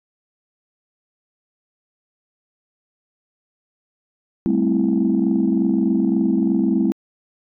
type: chord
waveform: sine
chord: A minor seventh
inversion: third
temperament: equal with one note detuned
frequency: 196 / 219.4 / 261.6 / 329.6 Hz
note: G3 / A3 / C4 / E4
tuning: 0 / -5 / 0 / 0 cents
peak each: -20 dBFS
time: 4.46-6.92 s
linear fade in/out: 0 ms
effects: tanh soft clip ceiling -8 dBFS